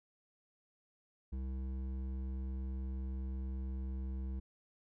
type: tone with hard clipping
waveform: sine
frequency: 65.3 Hz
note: C2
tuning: 3 cents flat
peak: -39 dBFS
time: 1.32-4.4 s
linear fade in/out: 10 ms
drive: 10 dB
effects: none